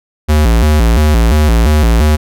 square tone with vibrato, 65.8 Hz, C2, 10 cents sharp, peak -7 dBFS, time 0.28-2.17 s, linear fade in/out 20 ms, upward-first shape square, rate 2.9 Hz, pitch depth 250 cents each way, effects none

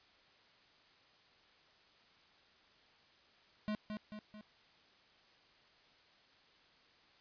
square tone with echo, 212.2 Hz, G#3, 38 cents sharp, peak -36 dBFS, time 3.68-3.75 s, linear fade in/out 0 ms, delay 220 ms, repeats 3, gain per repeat -5 dB, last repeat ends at 4.41 s, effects white hiss -66 dBFS RMS until 7.2 s + resampled to 11025 Hz

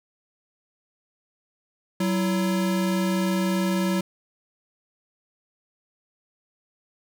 square tone pair together, 188.14 / 334.6 Hz, F#3 / E4, +29 / +26 cents, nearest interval minor seventh, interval 997 cents, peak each -23 / -29 dBFS, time 2-4.01 s, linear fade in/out 5 ms, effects none

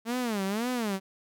sawtooth tone with vibrato, 220 Hz, A3, in tune, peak -24 dBFS, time 0.05-1 s, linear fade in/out 50 ms, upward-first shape sine, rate 1.9 Hz, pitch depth 240 cents each way, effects none

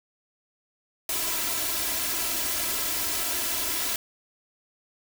white noise with comb filter, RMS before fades -28 dBFS, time 1.09-3.96 s, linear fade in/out 2 ms, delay 3 ms, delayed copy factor +0.75, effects none

